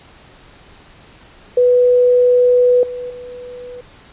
sine tone with level steps, 493.9 Hz, B4, in tune, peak -8 / -23 / -29 dBFS, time 1.57-3.81 s, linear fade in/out 5 ms, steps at 2.83 / 3.1 s, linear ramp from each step 2 ms, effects pink hiss -44 dBFS RMS until 4.12 s + resampled to 8000 Hz

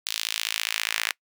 sawtooth tone with high-pass filter sweep, 54.9 Hz, A1, 3 cents flat, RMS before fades -29 dBFS, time 0.06-1.12 s, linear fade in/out 5 ms, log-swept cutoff 3600 to 2000 Hz, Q 1.6, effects noise-tail reverb RT60 0.1 s tail -24 dB re dry

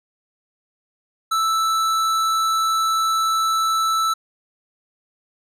triangle tone with hard clipping, 1318.5 Hz, E6, in tune, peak -19 dBFS, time 1.31-4.14 s, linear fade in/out 10 ms, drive 18 dB, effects none

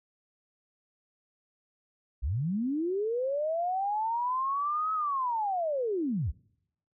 sine linear two-way sweep, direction up then down, 51.91 to 1291 to 51.91 Hz, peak -27 dBFS, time 2.22-6.32 s, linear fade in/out 20 ms, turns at 4.93 s, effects noise-tail reverb RT60 0.8 s tail -26 dB re dry

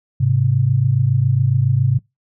sine tone pair together, 105.6 / 132.84 Hz, G#2 / C3, +29 / +27 cents, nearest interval major third, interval 398 cents, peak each -17 / -14 dBFS, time 0.2-1.99 s, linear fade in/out 10 ms, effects noise-tail reverb RT60 0.2 s tail -24 dB re dry

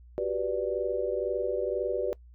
sine chord, G major seventh, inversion third, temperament equal, 370 / 392 / 493.9 / 587.3 Hz, F#4 / G4 / B4 / D5, 0 / 0 / 0 / 0 cents, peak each -34 / -33 / -31 / -32 dBFS, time 0.18-2.13 s, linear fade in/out 0 ms, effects noise-tail reverb RT60 0.1 s tail -23 dB re dry + added 60 Hz sine -49 dBFS peak until 2.34 s

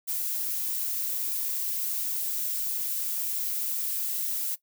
violet noise, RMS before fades -30 dBFS, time 0.07-4.56 s, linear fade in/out 20 ms, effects noise-tail reverb RT60 0.1 s tail -18 dB re dry

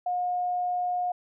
sine tone, 718 Hz, F5, 48 cents sharp, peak -25 dBFS, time 0.06-1.12 s, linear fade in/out 5 ms, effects none

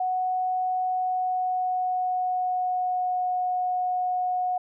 sine tone with pitch glide, 739 to 729.7 Hz, F#5 to F#5, -2 to -24 cents, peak -23 dBFS, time 0-4.58 s, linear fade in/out 5 ms, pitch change -22 cents, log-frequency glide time 0.87-3.25 s, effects none

